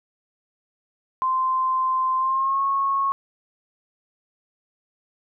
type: tone with pitch glide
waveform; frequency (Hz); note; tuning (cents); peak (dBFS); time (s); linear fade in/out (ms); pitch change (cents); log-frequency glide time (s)
sine; 1040 to 1096.8; C6 to C#6; -11 to -19; -19; 1.22-3.12; 0; +92; 2.17-2.62
effects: none